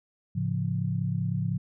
sine chord, A augmented, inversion none, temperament equal with one note detuned, 108.74 / 138.59 / 174.61 Hz, A2 / C#3 / E#3, -20 / 0 / 0 cents, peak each -30 dBFS, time 0.35-1.58 s, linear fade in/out 10 ms, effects none

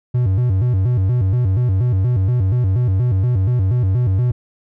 triangle tone with vibrato, 108.3 Hz, A2, 27 cents flat, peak -11 dBFS, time 0.14-4.32 s, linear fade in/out 10 ms, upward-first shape square, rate 4.2 Hz, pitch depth 230 cents each way, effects none

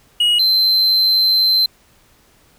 triangle tone pair in turn, 2896 / 4096 Hz, F#7 / C8, -38 / -38 cents, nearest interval tritone, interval 600 cents, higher second, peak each -10 dBFS, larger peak neither, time 0.2-0.39 / 0.39-1.66 s, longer second, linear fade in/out 5 ms, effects pink hiss -53 dBFS RMS until 2.58 s

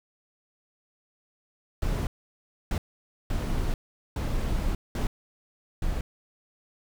brown noise bursts at uneven times, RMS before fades -27 dBFS, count 6, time 1.82-2.07 / 2.71-2.78 / 3.3-3.74 / 4.16-4.75 / 4.95-5.07 / 5.82-6.01 s, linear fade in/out 2 ms, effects none

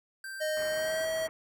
square tone, 1568 Hz, G6, in tune, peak -39 dBFS, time 0.24-1.05 s, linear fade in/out 2 ms
square tone with pitch glide, 618 to 642 Hz, D#5 to E5, -12 to -46 cents, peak -30 dBFS, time 0.4-1.28 s, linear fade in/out 20 ms, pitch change +66 cents, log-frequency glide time 0.68-1.01 s
white low-pass noise, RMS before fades -46 dBFS, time 0.57-1.29 s, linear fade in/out 0 ms, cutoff 2100 Hz, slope 48 dB/octave
effects none

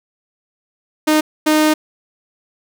sawtooth tone bursts at uneven times, 307.8 Hz, D#4, 19 cents flat, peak -7 dBFS, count 2, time 1.07-1.21 / 1.46-1.74 s, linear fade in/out 10 ms, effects none

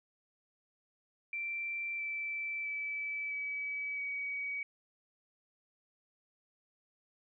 sine tone with pitch steps, 2349 / 2327 / 2306 / 2285 / 2264 Hz, D7 / D7 / D7 / D7 / C#7, 0 / -17 / -32 / -48 / +36 cents, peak -35 dBFS, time 1.33-4.63 s, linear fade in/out 2 ms, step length 660 ms, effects none

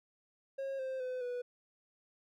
triangle tone with pitch steps, 542 / 524.4 / 507.5 / 491 Hz, C#5 / C5 / B4 / B4, -39 / +4 / +47 / -10 cents, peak -34 dBFS, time 0.58-1.42 s, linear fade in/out 10 ms, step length 210 ms, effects none

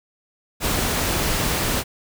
pink noise, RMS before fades -22 dBFS, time 0.6-1.84 s, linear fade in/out 50 ms, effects none

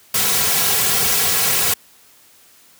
white noise with comb filter, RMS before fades -17 dBFS, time 0.14-1.74 s, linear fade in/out 5 ms, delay 3.3 ms, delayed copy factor -0.85, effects white hiss -50 dBFS RMS until 2.79 s + high-pass 60 Hz 12 dB/octave

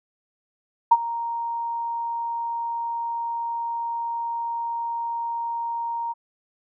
sine tone with ADSR envelope, 932.3 Hz, A#5, in tune, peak -8 dBFS, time 0.91-6.14 s, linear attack 10 ms, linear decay 43 ms, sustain -17 dB, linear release 28 ms, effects none

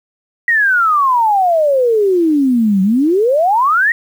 sine exponential two-way sweep, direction down then up, 1923 to 185.2 to 1923 Hz, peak -9 dBFS, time 0.48-3.92 s, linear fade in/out 2 ms, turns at 2.82 s, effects 7-bit

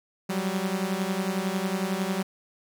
sawtooth beating tone pair, 185 / 196 Hz, F#3 / G3, 0 / 0 cents, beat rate 11 Hz, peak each -25 dBFS, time 0.29-2.23 s, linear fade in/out 10 ms, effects 10-bit

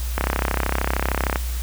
click train, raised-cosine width 0.5 ms, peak -5 dBFS, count 40, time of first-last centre 0.18-1.358 s, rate 33.1 Hz, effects added 60 Hz sine -23 dBFS peak until 1.62 s + white hiss -36 dBFS RMS until 1.62 s

